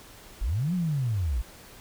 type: linear two-way sweep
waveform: sine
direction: up then down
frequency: 34.65 to 186.1 to 50.2 Hz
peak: -24 dBFS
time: 0.41-1.42 s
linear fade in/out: 10 ms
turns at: 0.74 s
effects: pink hiss -49 dBFS RMS until 1.8 s